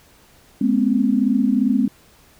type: tone cluster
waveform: sine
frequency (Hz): 209.5 / 244.2 / 266.9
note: G#3 / B3 / C4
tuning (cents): +15 / -19 / +35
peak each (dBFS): -19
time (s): 0.61-1.88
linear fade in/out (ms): 5
effects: pink hiss -52 dBFS RMS until 2.39 s